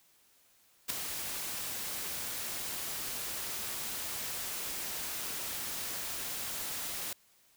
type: noise with ADSR envelope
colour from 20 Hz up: white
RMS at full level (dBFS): -30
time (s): 0.88-7.13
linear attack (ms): 23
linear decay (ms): 4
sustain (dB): -8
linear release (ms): 3
effects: white hiss -66 dBFS RMS until 7.56 s